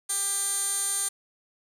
15% pulse tone with band-pass filter, 397.2 Hz, G4, 23 cents sharp, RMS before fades -28 dBFS, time 0.09-1.09 s, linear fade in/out 10 ms, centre 8900 Hz, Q 4.9, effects 9-bit

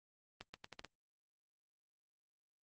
accelerating click train, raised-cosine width 0.2 ms, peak -29 dBFS, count 6, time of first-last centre 0.41-0.847 s, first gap 130 ms, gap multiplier 0.8, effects Opus 24 kbps

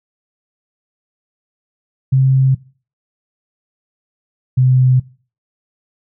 sine tone pair in turn, 132.7 / 128.4 Hz, C3 / C3, +25 / -32 cents, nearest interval minor second, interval 57 cents, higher first, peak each -8 dBFS, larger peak neither, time 2.12-2.55 / 4.57-5 s, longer neither, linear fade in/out 10 ms, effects noise-tail reverb RT60 0.4 s tail -21 dB re dry

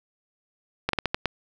slowing click train, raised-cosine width 0.3 ms, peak -7 dBFS, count 6, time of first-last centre 0.89-1.257 s, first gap 43 ms, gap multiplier 1.27, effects none

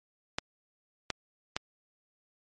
clicks, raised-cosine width 0.2 ms, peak -12 dBFS, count 3, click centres 0.385 / 1.103 / 1.565 s, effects MP3 48 kbps

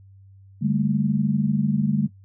sine chord, D suspended fourth, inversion none, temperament equal with one note detuned, 146.83 / 199.77 / 220 Hz, D3 / G3 / A3, 0 / +33 / 0 cents, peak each -23 dBFS, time 0.61-2.08 s, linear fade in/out 20 ms, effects noise-tail reverb RT60 0.1 s tail -17 dB re dry + added 97 Hz sine -46 dBFS peak until 2.24 s

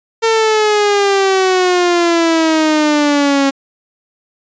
sawtooth exponential sweep, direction down, 455.2 to 272.7 Hz, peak -6 dBFS, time 0.22-3.51 s, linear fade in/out 20 ms, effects resampled to 16000 Hz

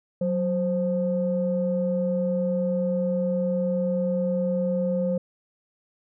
sine tone pair together, 184.87 / 525 Hz, F#3 / C5, -1 / +6 cents, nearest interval octave + tritone, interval 1807 cents, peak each -24 dBFS, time 0.21-5.18 s, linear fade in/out 5 ms, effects tanh soft clip ceiling -14 dBFS

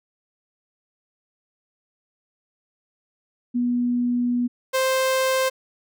sine / sawtooth tone pair in turn, 243.5 / 523.8 Hz, B3 / C5, -24 / +2 cents, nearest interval octave + minor second, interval 1326 cents, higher second, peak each -19 / -15 dBFS, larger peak second, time 3.54-4.48 / 4.73-5.5 s, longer first, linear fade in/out 20 ms, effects none

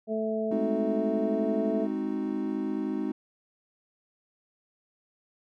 harmonic tone, 219.3 Hz, A3, 6 cents flat, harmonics 1 / 2 / 3, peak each -31 / -31 / -31 dBFS, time 0.07-1.88 s, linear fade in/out 50 ms
triangle chord, Ab dominant seventh, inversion none, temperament equal, 207.7 / 261.6 / 311.1 / 370 Hz, Ab3 / C4 / Eb4 / Gb4, 0 / 0 / 0 / 0 cents, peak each -32 / -31 / -30 / -35 dBFS, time 0.51-3.12 s, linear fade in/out 5 ms
effects none

